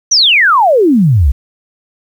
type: exponential sweep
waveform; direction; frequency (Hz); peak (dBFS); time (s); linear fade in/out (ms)
sine; down; 6190 to 58.8; -5; 0.11-1.32; 10
effects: 7-bit